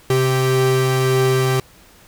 45% pulse tone pair together, 130.81 / 390.7 Hz, C3 / G4, 0 / -6 cents, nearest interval octave + perfect fifth, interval 1894 cents, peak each -17 dBFS, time 0.1-1.6 s, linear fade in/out 2 ms, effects pink hiss -48 dBFS RMS until 2.07 s

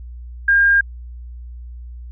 sine tone, 1610 Hz, G6, 46 cents sharp, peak -10 dBFS, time 0.48-0.81 s, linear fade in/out 5 ms, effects added 60 Hz sine -31 dBFS peak until 2.11 s

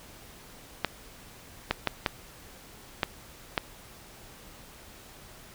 clicks, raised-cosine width 0.3 ms, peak -8 dBFS, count 6, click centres 0.847 / 1.71 / 1.873 / 2.062 / 3.032 / 3.578 s, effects pink hiss -50 dBFS RMS until 5.54 s

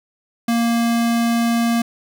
square tone, 233.1 Hz, A#3, in tune, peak -16 dBFS, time 0.48-1.82 s, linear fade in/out 5 ms, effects none

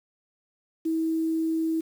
sine tone with quantisation, 323.1 Hz, E4, 35 cents flat, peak -23 dBFS, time 0.85-1.81 s, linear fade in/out 10 ms, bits 8, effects none

